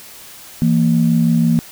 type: tone pair together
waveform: sine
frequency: 164.81 / 230.9 Hz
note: E3 / A#3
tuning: 0 / -16 cents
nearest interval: tritone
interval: 584 cents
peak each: -13 dBFS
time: 0.62-1.59 s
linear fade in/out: 0 ms
effects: tanh soft clip ceiling -3 dBFS + white hiss -38 dBFS RMS until 1.71 s